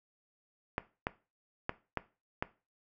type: clicks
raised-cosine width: 0.5 ms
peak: -16 dBFS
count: 5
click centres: 0.781 / 1.069 / 1.694 / 1.973 / 2.425 s
effects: noise-tail reverb RT60 0.3 s tail -17 dB re dry